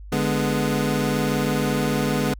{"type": "chord", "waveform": "25% pulse", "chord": "G# diminished", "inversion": "second", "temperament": "equal", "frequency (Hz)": [146.83, 207.7, 246.9], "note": ["D3", "G#3", "B3"], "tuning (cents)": [0, 0, 0], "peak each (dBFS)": -21, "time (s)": [0.12, 2.34], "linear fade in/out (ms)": 5, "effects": ["added 50 Hz sine -36 dBFS peak until 2.39 s"]}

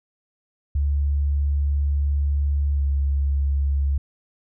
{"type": "tone with pitch glide", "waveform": "sine", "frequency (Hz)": [71.4, 69.81], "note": ["D2", "C#2"], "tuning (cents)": [-48, 13], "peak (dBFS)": -18, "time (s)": [0.75, 3.98], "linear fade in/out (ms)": 5, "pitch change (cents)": -39, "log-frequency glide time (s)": [2.74, 2.82], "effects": []}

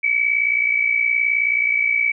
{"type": "tone pair together", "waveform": "sine", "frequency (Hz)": [2238, 2297], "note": ["C#7", "D7"], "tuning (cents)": [16, -39], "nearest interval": "unison", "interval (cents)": 45, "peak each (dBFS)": [-21, -17], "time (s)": [0.03, 2.12], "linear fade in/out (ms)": 10, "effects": []}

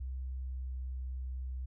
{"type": "tone with pitch glide", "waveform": "sine", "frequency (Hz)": [64.6, 64.01], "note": ["C2", "C2"], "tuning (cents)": [-21, -37], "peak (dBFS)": -36, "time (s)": [0, 1.66], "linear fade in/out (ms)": 10, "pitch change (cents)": -16, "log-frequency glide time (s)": [0.36, 0.65], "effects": []}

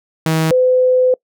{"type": "tone pair in turn", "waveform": ["sawtooth", "sine"], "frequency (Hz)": [160, 508], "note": ["D#3", "B4"], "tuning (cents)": [49, 49], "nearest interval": "octave + minor sixth", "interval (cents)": 2000, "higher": "second", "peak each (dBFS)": -9, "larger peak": "neither", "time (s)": [[0.26, 0.51], [0.51, 1.14]], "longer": "second", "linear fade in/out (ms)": 2, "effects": ["noise-tail reverb RT60 0.1 s tail -25 dB re dry"]}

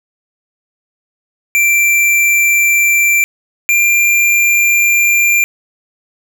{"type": "tone pair in turn", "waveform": "square", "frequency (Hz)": [2352, 2382], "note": ["D7", "D7"], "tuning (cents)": [2, 24], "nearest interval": "unison", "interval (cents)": 22, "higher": "second", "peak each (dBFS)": -9, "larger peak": "neither", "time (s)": [[1.55, 3.24], [3.69, 5.44]], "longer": "second", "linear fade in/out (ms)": 0, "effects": []}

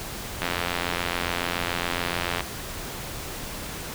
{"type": "click train", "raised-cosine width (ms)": 0.3, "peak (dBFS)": -9, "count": 174, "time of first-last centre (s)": [0.42, 2.406], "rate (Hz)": 87.1, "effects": ["pink hiss -35 dBFS RMS until 3.94 s"]}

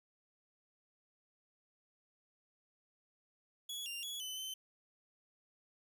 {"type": "tone with pitch steps", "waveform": "sawtooth", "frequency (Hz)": [3372, 2790, 3371, 3027, 3068], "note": ["G#7", "F7", "G#7", "F#7", "G7"], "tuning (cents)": [26, -2, 25, 39, -38], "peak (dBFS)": -38, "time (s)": [3.69, 4.54], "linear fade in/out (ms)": 5, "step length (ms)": 170, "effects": []}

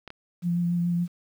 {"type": "clicks", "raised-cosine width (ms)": 0.3, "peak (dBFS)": -23, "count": 2, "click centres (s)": [0.077, 0.104]}
{"type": "tone with vibrato", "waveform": "sine", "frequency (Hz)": 173.4, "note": "F3", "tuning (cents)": -12, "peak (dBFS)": -22, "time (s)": [0.42, 1.08], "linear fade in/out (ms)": 50, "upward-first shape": "sine", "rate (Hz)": 7, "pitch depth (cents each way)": 16}
{"effects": ["9-bit"]}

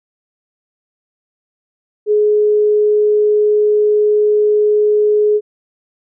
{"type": "tone", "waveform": "sine", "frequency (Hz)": 420.8, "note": "G#4", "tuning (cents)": 23, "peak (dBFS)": -9, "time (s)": [2.06, 5.41], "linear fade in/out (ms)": 50, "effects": []}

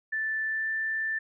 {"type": "tone with pitch glide", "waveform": "sine", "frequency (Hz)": [1760, 1771.2], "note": ["A6", "A6"], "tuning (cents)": [0, 11], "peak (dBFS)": -27, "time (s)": [0.12, 1.19], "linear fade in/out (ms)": 10, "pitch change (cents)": 11, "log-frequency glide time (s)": [0.45, 0.7], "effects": []}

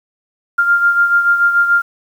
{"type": "beating tone pair", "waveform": "sine", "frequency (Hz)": [1396.9, 1403.8], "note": ["F6", "F6"], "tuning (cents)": [0, 9], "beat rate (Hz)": 6.9, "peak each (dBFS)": [-10, -18], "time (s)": [0.58, 1.82], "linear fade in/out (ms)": 10, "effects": ["7-bit"]}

